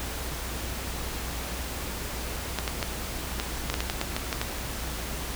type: clicks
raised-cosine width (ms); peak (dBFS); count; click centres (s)
0.2; -10; 12; 2.587 / 2.678 / 2.828 / 3.399 / 3.7 / 3.741 / 3.805 / 3.899 / 4.014 / 4.165 / 4.328 / 4.415
effects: added 60 Hz sine -36 dBFS peak until 5.35 s + pink hiss -35 dBFS RMS until 5.35 s